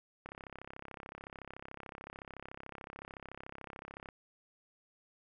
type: click train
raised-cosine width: 0.5 ms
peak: -30 dBFS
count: 130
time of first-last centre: 0.26-4.088 s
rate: 33.7 Hz
effects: none